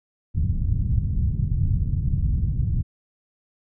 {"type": "low-pass noise", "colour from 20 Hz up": "white", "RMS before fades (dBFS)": -22, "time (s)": [0.34, 2.83], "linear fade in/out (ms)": 20, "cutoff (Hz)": 130, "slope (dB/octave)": 24, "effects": []}